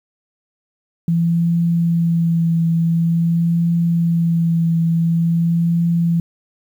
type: tone with vibrato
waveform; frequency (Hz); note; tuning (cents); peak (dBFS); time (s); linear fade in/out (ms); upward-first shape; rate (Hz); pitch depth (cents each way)
sine; 167.6; E3; +29; -13; 1.08-6.2; 2; triangle; 0.47; 22
effects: 8-bit